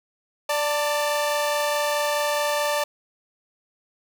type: tone pair together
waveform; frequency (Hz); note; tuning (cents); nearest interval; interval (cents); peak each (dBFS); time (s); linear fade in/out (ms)
sawtooth; 587.3 / 893.3; D5 / A5; 0 / +26; perfect fifth; 726; -19 / -23; 0.49-2.84; 5
effects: none